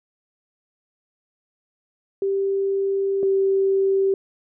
sine tone pair in turn, 392 / 388.4 Hz, G4 / G4, 0 / -16 cents, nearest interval unison, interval 16 cents, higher first, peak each -19 / -16 dBFS, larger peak second, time 2.22-3.23 / 3.23-4.14 s, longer first, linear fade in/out 2 ms, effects none

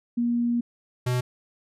sine / square tone pair in turn, 237.9 / 124.76 Hz, A#3 / B2, +35 / +18 cents, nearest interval major seventh, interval 1117 cents, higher first, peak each -21 / -23 dBFS, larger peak first, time 0.17-0.61 / 1.06-1.21 s, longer first, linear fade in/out 10 ms, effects resampled to 32000 Hz

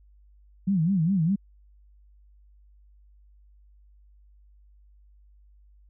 sine tone with vibrato, 177.2 Hz, F3, 25 cents sharp, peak -20 dBFS, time 0.67-1.36 s, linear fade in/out 10 ms, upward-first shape sine, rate 4.9 Hz, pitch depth 220 cents each way, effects added 50 Hz sine -53 dBFS peak until 5.89 s

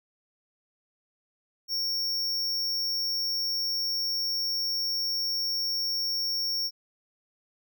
square tone, 5500 Hz, F8, 27 cents flat, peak -27 dBFS, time 1.68-6.71 s, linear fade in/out 50 ms, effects none

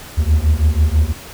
triangle beating tone pair, 73.42 / 79.52 Hz, D2 / D#2, 0 / +38 cents, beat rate 6.1 Hz, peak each -12 dBFS, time 0.17-1.13 s, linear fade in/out 20 ms, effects pink hiss -35 dBFS RMS until 1.33 s

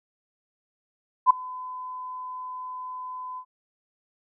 sine tone with ADSR envelope, 1012 Hz, B5, 42 cents sharp, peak -9 dBFS, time 1.26-3.45 s, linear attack 43 ms, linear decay 6 ms, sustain -24 dB, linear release 72 ms, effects none

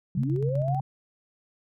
sine linear sweep, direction up, 164.81 to 795 Hz, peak -28 dBFS, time 0.15-0.8 s, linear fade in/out 2 ms
sine tone with tremolo, 135.8 Hz, C#3, 35 cents flat, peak -23 dBFS, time 0.17-0.81 s, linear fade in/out 5 ms, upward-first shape square, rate 7.8 Hz, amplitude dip 35%
effects none

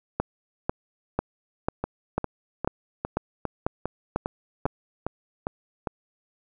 two click trains, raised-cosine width 1 ms, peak -9 / -13 dBFS, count 10 / 11, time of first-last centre 0.2-4.655 / 1.84-5.872 s, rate 2.02 / 2.48 Hz, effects none

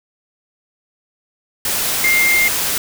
sine tone in noise, 2112 Hz, C7, 16 cents sharp, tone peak -12 dBFS, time 2.04-2.48 s, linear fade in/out 2 ms, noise white, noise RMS -19 dBFS, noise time 1.65-2.78 s, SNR +4 dB, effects none

